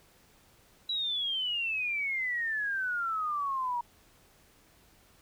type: exponential sweep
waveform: sine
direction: down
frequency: 3932 to 944 Hz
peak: -29 dBFS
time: 0.89-3.81 s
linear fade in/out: 5 ms
effects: pink hiss -62 dBFS RMS until 5.21 s